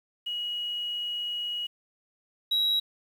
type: tone pair in turn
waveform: sine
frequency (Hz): 2904 / 3864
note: F#7 / B7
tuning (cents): -33 / -39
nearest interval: perfect fourth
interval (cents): 494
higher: second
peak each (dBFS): -29 / -20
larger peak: second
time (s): 0.26-1.67 / 2.51-2.8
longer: first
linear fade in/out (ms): 10
effects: tanh soft clip ceiling -21 dBFS + 9-bit